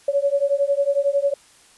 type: beating tone pair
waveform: sine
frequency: 557 / 568 Hz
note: C#5 / C#5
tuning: +8 / +42 cents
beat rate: 11 Hz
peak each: -20 dBFS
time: 0.08-1.34 s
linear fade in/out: 5 ms
effects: white hiss -52 dBFS RMS until 1.77 s + resampled to 24000 Hz